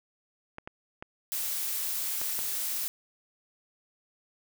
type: clicks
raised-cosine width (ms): 0.5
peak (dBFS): -24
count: 5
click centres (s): 0.584 / 0.675 / 1.025 / 2.215 / 2.39
type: noise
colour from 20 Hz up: blue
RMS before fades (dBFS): -32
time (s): 1.32-2.88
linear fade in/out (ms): 0
effects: none